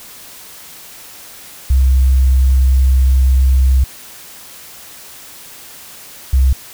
sine tone pair in turn, 65.41 / 65.41 Hz, C2 / C2, 0 / 0 cents, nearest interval unison, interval 0 cents, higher neither, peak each -6 dBFS, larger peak neither, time 1.7-3.84 / 6.33-6.53 s, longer first, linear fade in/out 5 ms, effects tanh soft clip ceiling -4 dBFS + white hiss -36 dBFS RMS until 6.73 s

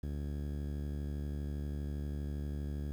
sawtooth tone with low-pass filter, 72.5 Hz, D2, 22 cents flat, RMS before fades -38 dBFS, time 0.03-2.92 s, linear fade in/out 0 ms, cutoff 320 Hz, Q 0.94, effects 10-bit

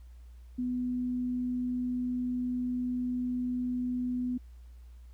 sine tone, 248.6 Hz, B3, 12 cents sharp, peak -29 dBFS, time 0.58-4.38 s, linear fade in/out 10 ms, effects added 60 Hz sine -47 dBFS peak until 5.13 s + pink hiss -70 dBFS RMS until 5.13 s

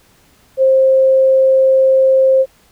sine tone, 529 Hz, C5, 19 cents sharp, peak -7 dBFS, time 0.57-2.46 s, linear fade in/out 50 ms, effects pink hiss -51 dBFS RMS until 2.71 s

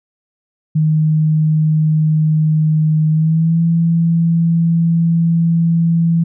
sine tone with pitch glide, 155.56 to 166.73 Hz, D#3 to E3, 0 to +20 cents, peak -10 dBFS, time 0.75-6.24 s, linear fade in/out 10 ms, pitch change +120 cents, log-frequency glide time 3.1-3.61 s, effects none

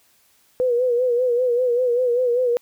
sine tone with vibrato, 491.8 Hz, B4, 7 cents flat, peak -16 dBFS, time 0.6-2.57 s, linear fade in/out 0 ms, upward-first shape sine, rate 5.1 Hz, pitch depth 69 cents each way, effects white hiss -59 dBFS RMS until 2.61 s

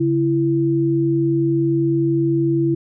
sine tone pair together, 140.3 / 333.7 Hz, C#3 / E4, +21 / +21 cents, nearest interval octave + minor third, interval 1500 cents, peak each -20 / -16 dBFS, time 0-2.75 s, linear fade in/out 10 ms, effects none

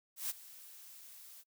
blue noise with ADSR envelope, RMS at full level -36 dBFS, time 0.16-1.44 s, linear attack 140 ms, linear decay 21 ms, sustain -18 dB, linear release 41 ms, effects noise-tail reverb RT60 0.1 s tail -25 dB re dry

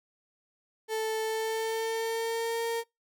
35% pulse tone with pitch glide, 440 to 461.3 Hz, A4 to A#4, 0 to -18 cents, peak -27 dBFS, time 0.88-2.84 s, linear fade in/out 50 ms, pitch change +82 cents, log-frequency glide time 1.22-2.63 s, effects noise-tail reverb RT60 0.2 s tail -25 dB re dry

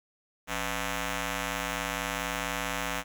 5% pulse ring-modulated tone, 224.6 Hz, A3, 36 cents sharp, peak -16 dBFS, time 0.47-3.04 s, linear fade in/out 50 ms, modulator 399 Hz, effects none

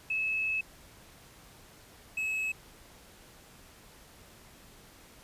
sine / triangle tone pair in turn, 2593 / 2580 Hz, E7 / E7, -29 / -38 cents, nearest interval unison, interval 9 cents, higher first, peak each -28 dBFS, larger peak neither, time 0.1-0.61 / 2.17-2.52 s, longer first, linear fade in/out 5 ms, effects pink hiss -55 dBFS RMS until 5.23 s + resampled to 32000 Hz

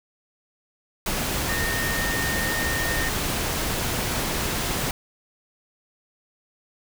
sine tone in noise, 1837 Hz, A#6, 26 cents flat, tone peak -27 dBFS, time 1.49-3.09 s, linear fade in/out 2 ms, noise pink, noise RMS -26 dBFS, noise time 1.06-4.91 s, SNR -4 dB, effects none

